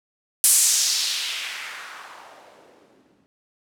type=noise with low-pass filter sweep; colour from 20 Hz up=violet; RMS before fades=-25 dBFS; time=0.44-3.26 s; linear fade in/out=0 ms; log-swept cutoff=10000 to 210 Hz; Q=1.8; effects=none